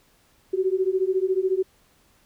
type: beating tone pair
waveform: sine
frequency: 370 / 384 Hz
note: F#4 / G4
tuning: 0 / -36 cents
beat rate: 14 Hz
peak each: -23 dBFS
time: 0.53-1.63 s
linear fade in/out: 10 ms
effects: pink hiss -61 dBFS RMS until 2.25 s